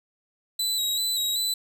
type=tone with vibrato; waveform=sawtooth; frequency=3914 Hz; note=B7; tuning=16 cents flat; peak=-21 dBFS; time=0.59-1.54 s; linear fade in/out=5 ms; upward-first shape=square; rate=2.6 Hz; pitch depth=37 cents each way; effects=none